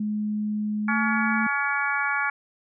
sine tone with pitch glide, 211.1 to 220.6 Hz, G#3 to A3, +29 to +5 cents, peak -24 dBFS, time 0-1.47 s, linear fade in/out 5 ms, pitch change +76 cents, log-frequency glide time 0.86-0.92 s
harmonic tone, 282.7 Hz, C#4, 34 cents sharp, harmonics 3 / 4 / 5 / 6 / 7 / 8, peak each -31 / -30 / -27 / -28 / -40 / -30 dBFS, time 0.88-2.3 s, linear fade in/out 5 ms
effects none

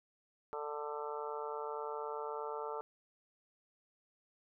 harmonic tone, 148.2 Hz, D3, 16 cents sharp, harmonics 3 / 4 / 5 / 6 / 7 / 8 / 9, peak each -42 / -47 / -51 / -44 / -53 / -47 / -48 dBFS, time 0.53-2.81 s, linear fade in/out 0 ms, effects none

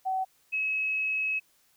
sine tone pair in turn, 757 / 2569 Hz, F#5 / E7, +39 / -45 cents, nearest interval octave + major sixth, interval 2116 cents, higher second, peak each -26 dBFS, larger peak neither, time 0.05-0.25 / 0.52-1.4 s, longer second, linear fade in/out 20 ms, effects white hiss -66 dBFS RMS until 1.76 s

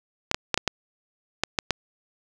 clicks, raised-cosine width 0.2 ms, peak -4 dBFS, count 8, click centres 0.314 / 0.345 / 0.543 / 0.576 / 0.677 / 1.436 / 1.588 / 1.707 s, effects none

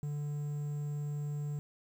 triangle tone, 146.83 Hz, D3, in tune, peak -32 dBFS, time 0.03-1.59 s, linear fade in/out 0 ms, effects 10-bit

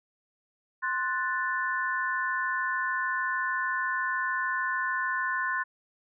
sine chord, F# diminished, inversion second, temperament equal, 1046.5 / 1480 / 1760 Hz, C6 / F#6 / A6, 0 / 0 / 0 cents, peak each -31 dBFS, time 0.82-5.64 s, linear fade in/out 20 ms, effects none

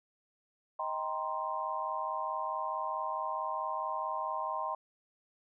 sine chord, C minor seventh, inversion first, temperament just, 627.9 / 784.9 / 941.9 / 1046.5 Hz, Eb5 / G5 / Bb5 / C6, +16 / +2 / +18 / 0 cents, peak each -40 / -40 / -38 / -36 dBFS, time 0.79-4.75 s, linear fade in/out 5 ms, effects none

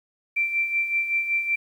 sine tone with tremolo, 2349 Hz, D7, in tune, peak -19 dBFS, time 0.36-1.56 s, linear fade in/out 10 ms, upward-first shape sine, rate 5.3 Hz, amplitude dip 60%, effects 9-bit

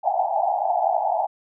pink band-pass noise, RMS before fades -22 dBFS, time 0.03-1.27 s, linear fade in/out 20 ms, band 660 to 860 Hz, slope 96 dB/octave, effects none

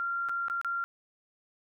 sine tone with dropouts, 1383 Hz, F6, 17 cents flat, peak -29 dBFS, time 0-0.84 s, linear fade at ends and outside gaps 0 ms, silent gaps 0.287-0.294 / 0.483-0.499 / 0.614-0.647 s, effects none

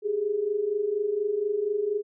sine tone pair together, 394.9 / 419.1 Hz, G4 / G#4, +13 / +16 cents, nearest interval minor second, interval 103 cents, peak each -30 / -25 dBFS, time 0.02-2.03 s, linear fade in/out 50 ms, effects none

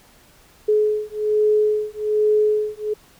sine beating tone pair, 424.3 / 425.5 Hz, G#4 / G#4, +37 / +42 cents, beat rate 1.2 Hz, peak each -19 / -19 dBFS, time 0.68-2.94 s, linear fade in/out 10 ms, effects pink hiss -52 dBFS RMS until 3.19 s

